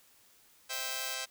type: chord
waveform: 5% pulse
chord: C major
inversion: none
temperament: just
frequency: 523.3 / 654.1 / 784.9 Hz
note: C5 / E5 / G5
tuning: 0 / -14 / +2 cents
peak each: -30 dBFS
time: 0.69-1.26 s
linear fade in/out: 20 ms
type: noise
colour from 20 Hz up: violet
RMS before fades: -43 dBFS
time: 0.73-1.14 s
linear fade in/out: 0 ms
effects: white hiss -63 dBFS RMS until 1.3 s